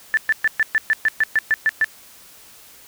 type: tone bursts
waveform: sine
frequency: 1760 Hz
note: A6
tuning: in tune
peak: -13 dBFS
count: 12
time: 0.14-1.844 s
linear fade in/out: 0 ms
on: 32 ms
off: 120 ms
effects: white hiss -46 dBFS RMS until 2.87 s